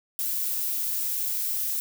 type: noise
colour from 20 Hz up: violet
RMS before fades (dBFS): -28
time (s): 0.19-1.8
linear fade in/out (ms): 0
effects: none